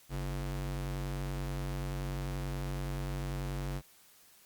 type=ring-modulated tone; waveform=square; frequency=95.1 Hz; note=F#2; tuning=48 cents sharp; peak=-32 dBFS; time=0.09-3.82 s; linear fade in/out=50 ms; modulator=44.7 Hz; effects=white hiss -61 dBFS RMS until 4.45 s + Opus 48 kbps